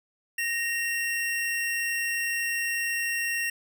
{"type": "tone pair together", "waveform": "square", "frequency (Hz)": [1862.7, 2731], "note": ["A#6", "F7"], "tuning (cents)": [-2, -39], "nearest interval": "perfect fifth", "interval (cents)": 663, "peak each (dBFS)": [-29, -31], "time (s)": [0.38, 3.5], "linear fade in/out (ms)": 5, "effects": []}